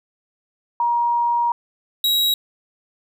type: tone pair in turn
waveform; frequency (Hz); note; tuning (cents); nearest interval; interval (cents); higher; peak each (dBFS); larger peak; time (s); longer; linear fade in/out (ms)
sine / 45% pulse; 948 / 3845; A#5 / B7; +29 / -47; 2 octaves; 2424; second; -16; neither; 0.8-1.52 / 2.04-2.34; first; 2
effects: none